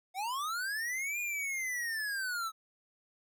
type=linear two-way sweep; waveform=square; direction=up then down; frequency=715 to 2447 to 1284 Hz; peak=-34 dBFS; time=0.14-2.52 s; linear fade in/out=50 ms; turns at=1.2 s; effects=none